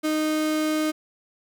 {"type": "tone", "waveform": "35% pulse", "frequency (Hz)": 309.3, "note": "D#4", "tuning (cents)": -10, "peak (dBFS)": -20, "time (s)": [0.03, 0.92], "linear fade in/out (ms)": 20, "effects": []}